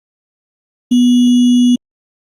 sine tone with sample-and-hold, 245.2 Hz, B3, 12 cents flat, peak -6 dBFS, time 0.91-1.76 s, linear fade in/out 10 ms, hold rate 3150 Hz, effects low-pass 8000 Hz 12 dB/octave + Opus 32 kbps

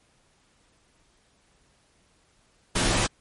pink noise with comb filter, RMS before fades -23 dBFS, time 2.75-3.07 s, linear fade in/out 10 ms, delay 13 ms, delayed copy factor -0.85, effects pink hiss -64 dBFS RMS until 3.2 s + MP3 48 kbps

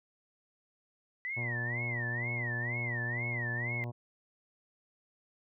sine tone with vibrato, 1952 Hz, B6, 21 cents flat, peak -34 dBFS, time 1.25-3.84 s, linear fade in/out 0 ms, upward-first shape sine, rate 2.1 Hz, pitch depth 200 cents each way
harmonic tone, 119.9 Hz, A#2, 49 cents sharp, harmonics 1 / 2 / 3 / 4 / 5 / 6 / 7 / 8 / 9, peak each -36 / -46 / -48 / -53 / -49 / -52 / -55 / -54 / -59 dBFS, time 1.36-3.92 s, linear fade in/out 20 ms
effects none

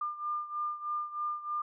sine beating tone pair, 1200 / 1203.2 Hz, D6 / D6, +37 / +42 cents, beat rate 3.2 Hz, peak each -34 / -38 dBFS, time 0.01-1.62 s, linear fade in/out 5 ms, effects none

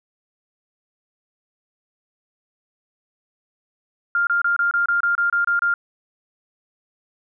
sine tone bursts, 1400 Hz, F6, 4 cents sharp, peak -16 dBFS, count 11, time 4.15-5.74 s, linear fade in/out 2 ms, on 120 ms, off 27 ms, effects none

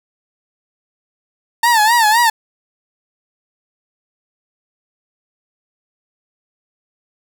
30% pulse tone with vibrato, 900 Hz, A5, 39 cents sharp, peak -7 dBFS, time 1.63-2.3 s, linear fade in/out 5 ms, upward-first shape sine, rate 3.9 Hz, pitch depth 120 cents each way, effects none

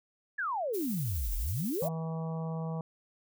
sine exponential two-way sweep, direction down then up, 1761 to 39 to 742 Hz, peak -30 dBFS, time 0.38-1.89 s, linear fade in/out 10 ms, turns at 1.35 s
violet noise with tremolo, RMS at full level -40 dBFS, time 0.73-1.89 s, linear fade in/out 20 ms, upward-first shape triangle, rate 12 Hz, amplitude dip 25%
harmonic tone, 162 Hz, E3, 30 cents flat, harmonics 1 / 3 / 4 / 5 / 6 / 7, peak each -33 / -43 / -45 / -47 / -49 / -50 dBFS, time 1.82-2.81 s, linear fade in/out 2 ms
effects none

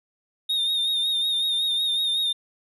triangle tone with vibrato, 3681 Hz, A#7, 23 cents flat, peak -20 dBFS, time 0.49-2.33 s, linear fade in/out 10 ms, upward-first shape sine, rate 5.4 Hz, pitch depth 44 cents each way, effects none

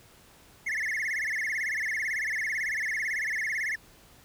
triangle tone with vibrato, 1937 Hz, B6, 34 cents flat, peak -26 dBFS, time 0.66-3.76 s, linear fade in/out 10 ms, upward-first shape sine, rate 18 Hz, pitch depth 210 cents each way, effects pink hiss -56 dBFS RMS until 4.24 s

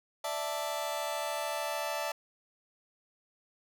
sawtooth chord, D suspended second, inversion none, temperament just, 587.3 / 660.7 / 881 Hz, D5 / E5 / A5, 0 / +4 / +2 cents, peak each -33 dBFS, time 0.24-2.12 s, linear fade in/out 5 ms, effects none

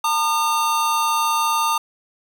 square tone pair together, 909 / 1213.4 Hz, A#5 / D#6, -44 / -44 cents, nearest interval perfect fourth, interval 500 cents, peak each -21 dBFS, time 0.04-1.78 s, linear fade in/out 5 ms, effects none

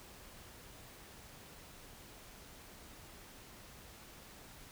silence, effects pink hiss -55 dBFS RMS until 4.71 s

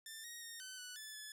10% pulse tone with pitch steps, 1782 / 1877 / 1847 / 1520 / 1483 / 1739 / 1721 Hz, A6 / A#6 / A#6 / F#6 / F#6 / A6 / A6, +22 / +11 / -16 / +46 / +4 / -21 / -39 cents, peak -39 dBFS, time 0.06-1.32 s, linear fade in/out 2 ms, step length 180 ms, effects none

